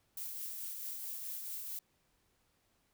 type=noise with tremolo; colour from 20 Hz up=violet; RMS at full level=-41 dBFS; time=0.17-1.79 s; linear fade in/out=2 ms; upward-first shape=triangle; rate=4.6 Hz; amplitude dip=35%; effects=pink hiss -75 dBFS RMS until 2.93 s